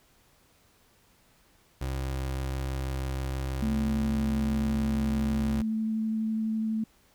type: tone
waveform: 30% pulse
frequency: 66.2 Hz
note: C2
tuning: 21 cents sharp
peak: -27 dBFS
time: 1.81-5.62 s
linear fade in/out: 5 ms
type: tone with vibrato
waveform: sine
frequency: 220 Hz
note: A3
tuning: in tune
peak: -26 dBFS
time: 3.62-6.84 s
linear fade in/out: 5 ms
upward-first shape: sine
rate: 12 Hz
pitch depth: 9 cents each way
effects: pink hiss -63 dBFS RMS until 7.14 s